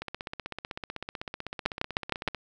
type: two click trains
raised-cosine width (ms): 0.3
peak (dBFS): -19 / -9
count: 38 / 5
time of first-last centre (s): 0.02-2.347 / 1.66-2.277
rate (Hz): 15.9 / 6.48
effects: none